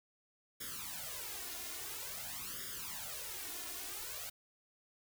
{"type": "noise with flanger", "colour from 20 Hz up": "white", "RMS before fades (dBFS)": -44, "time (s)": [0.6, 4.3], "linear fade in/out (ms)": 10, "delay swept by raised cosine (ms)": [0.58, 2.88], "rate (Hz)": 0.49, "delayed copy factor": 1, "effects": []}